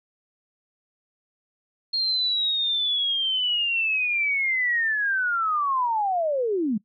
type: linear sweep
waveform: sine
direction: down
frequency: 4245 to 196 Hz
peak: -21 dBFS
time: 1.93-6.78 s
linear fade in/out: 10 ms
effects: noise-tail reverb RT60 0.1 s tail -22 dB re dry